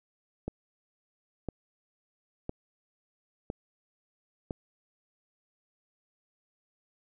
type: click train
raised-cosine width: 2 ms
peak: -20 dBFS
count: 5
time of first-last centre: 0.48-4.508 s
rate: 0.993 Hz
effects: none